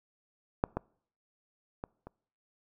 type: clicks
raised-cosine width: 1 ms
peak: -11 / -17 / -23 / -30 dBFS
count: 4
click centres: 0.639 / 0.77 / 1.839 / 2.07 s
effects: noise-tail reverb RT60 0.6 s tail -26 dB re dry